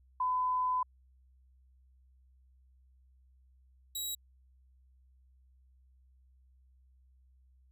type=tone pair in turn; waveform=sine / 15% pulse; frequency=1008 / 3866 Hz; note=B5 / B7; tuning=+35 / -38 cents; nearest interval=octave + major seventh; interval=2327 cents; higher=second; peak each=-28 dBFS; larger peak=neither; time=0.2-0.83 / 3.95-4.15 s; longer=first; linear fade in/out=5 ms; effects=added 64 Hz sine -61 dBFS peak until 7.71 s